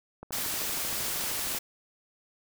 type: click train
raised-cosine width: 1 ms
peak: -27 dBFS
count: 18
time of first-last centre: 0.23-1.548 s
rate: 12.9 Hz
type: noise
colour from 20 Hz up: white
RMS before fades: -32 dBFS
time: 0.32-1.59 s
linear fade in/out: 10 ms
effects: none